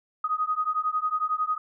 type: beating tone pair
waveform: sine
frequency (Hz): 1244.5 / 1255.5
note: D#6 / D#6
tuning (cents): 0 / +15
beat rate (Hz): 11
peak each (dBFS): -27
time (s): 0.24-1.58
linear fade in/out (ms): 5
effects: none